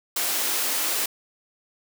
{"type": "high-pass noise", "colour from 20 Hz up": "white", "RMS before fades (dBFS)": -25, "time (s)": [0.16, 1.06], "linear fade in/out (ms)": 5, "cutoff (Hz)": 260, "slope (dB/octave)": 24, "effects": []}